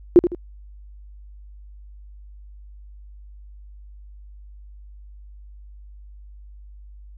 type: tone with echo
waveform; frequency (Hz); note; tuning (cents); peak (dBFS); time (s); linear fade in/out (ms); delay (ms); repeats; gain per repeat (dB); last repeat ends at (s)
sine; 350.3; F4; +5; -5; 0.16-0.19; 0; 79; 2; -10; 0.348
effects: added 50 Hz sine -40 dBFS peak until 7.17 s